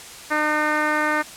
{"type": "tone with low-pass filter", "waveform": "10% pulse", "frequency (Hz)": 303.4, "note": "D#4", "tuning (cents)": -44, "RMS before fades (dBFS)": -21, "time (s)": [0.3, 1.23], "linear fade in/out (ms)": 20, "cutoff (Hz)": 1900, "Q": 2.2, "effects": ["white hiss -39 dBFS RMS until 1.36 s", "low-pass 10000 Hz 12 dB/octave"]}